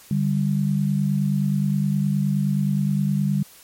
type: tone pair together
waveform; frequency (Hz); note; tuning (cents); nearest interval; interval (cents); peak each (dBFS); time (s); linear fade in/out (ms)
sine; 146.83 / 196.4; D3 / G3; 0 / +4; perfect fourth; 504; -21; 0.11-3.43; 2
effects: white hiss -48 dBFS RMS until 3.63 s + MP3 64 kbps